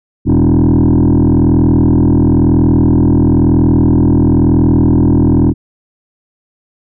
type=tone with frequency modulation; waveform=sine; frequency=195.5 Hz; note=G3; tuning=4 cents flat; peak=-3 dBFS; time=0.25-5.54 s; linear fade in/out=50 ms; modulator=41 Hz; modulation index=3.3; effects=tanh soft clip ceiling -5 dBFS